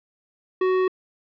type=tone with tanh clipping; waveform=sine; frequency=372.2 Hz; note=F#4; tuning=10 cents sharp; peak=-20 dBFS; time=0.61-0.88 s; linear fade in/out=5 ms; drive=16 dB; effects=low-pass 3000 Hz 12 dB/octave